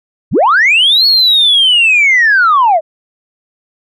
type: linear two-way sweep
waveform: sine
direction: up then down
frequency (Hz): 58 to 4393 to 594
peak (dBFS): -4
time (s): 0.31-2.81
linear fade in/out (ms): 50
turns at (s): 1.06
effects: tanh soft clip ceiling -2 dBFS

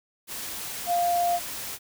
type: tone in noise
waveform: sine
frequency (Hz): 698.5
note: F5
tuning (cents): 0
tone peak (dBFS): -21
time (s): 0.86-1.4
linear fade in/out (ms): 50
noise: white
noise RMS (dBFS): -35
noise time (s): 0.27-1.79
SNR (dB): +11
effects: none

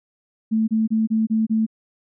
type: tone bursts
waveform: sine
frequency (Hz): 220.7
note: A3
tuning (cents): +5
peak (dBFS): -16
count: 6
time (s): 0.51-1.665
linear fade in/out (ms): 20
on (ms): 170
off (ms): 27
effects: none

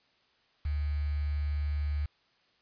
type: tone with quantisation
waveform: sine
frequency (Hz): 73.42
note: D2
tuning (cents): 0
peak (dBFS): -28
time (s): 0.65-2.06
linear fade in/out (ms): 5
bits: 8
effects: white hiss -68 dBFS RMS until 2.61 s + resampled to 11025 Hz

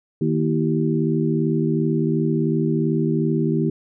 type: harmonic tone with a mistuned harmonic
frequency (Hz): 77.9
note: D#2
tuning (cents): +3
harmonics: 2 / 3 / 4 / 5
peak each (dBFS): -21 / -23 / -24 / -25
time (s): 0.21-3.7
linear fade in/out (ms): 5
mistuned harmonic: 4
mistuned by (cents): +82
effects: none

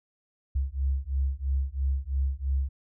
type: beating tone pair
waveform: sine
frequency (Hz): 66.3 / 69.3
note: C2 / C#2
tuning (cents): +23 / 0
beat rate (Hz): 3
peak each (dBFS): -28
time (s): 0.55-2.69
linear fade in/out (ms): 10
effects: none

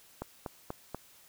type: click train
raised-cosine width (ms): 1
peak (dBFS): -22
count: 4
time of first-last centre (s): 0.22-0.946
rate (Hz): 4.13
effects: white hiss -59 dBFS RMS until 1.28 s

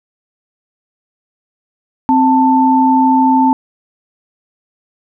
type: tone pair together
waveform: sine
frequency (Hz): 261.6 / 886.3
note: C4 / A5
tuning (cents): 0 / +12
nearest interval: octave + major sixth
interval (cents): 2112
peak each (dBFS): -10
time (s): 2.09-3.53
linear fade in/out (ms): 0
effects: none

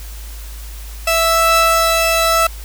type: tone pair together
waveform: sawtooth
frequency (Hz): 659.3 / 1317.6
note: E5 / E6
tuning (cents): 0 / -1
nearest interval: octave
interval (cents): 1199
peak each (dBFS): -11 / -10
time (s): 1.07-2.47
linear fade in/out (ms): 5
effects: added 53 Hz sine -28 dBFS peak until 2.64 s + white hiss -38 dBFS RMS until 2.64 s

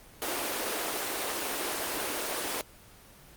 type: high-pass noise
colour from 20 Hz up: pink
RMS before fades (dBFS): -32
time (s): 0.22-2.61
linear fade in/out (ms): 0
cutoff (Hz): 310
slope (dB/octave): 24
effects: pink hiss -53 dBFS RMS until 3.36 s + Opus 24 kbps

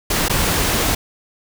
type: noise with dropouts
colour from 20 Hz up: pink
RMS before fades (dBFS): -18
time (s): 0.1-0.95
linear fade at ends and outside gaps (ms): 5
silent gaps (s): 0.284-0.296
effects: none

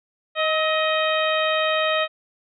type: harmonic tone with a mistuned harmonic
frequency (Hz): 626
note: D#5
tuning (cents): +10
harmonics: 1 / 2 / 3 / 4 / 5 / 6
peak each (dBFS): -22 / -25 / -27 / -28 / -29 / -30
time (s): 0.35-2.08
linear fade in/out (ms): 50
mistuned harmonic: 2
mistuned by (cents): +33
effects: none

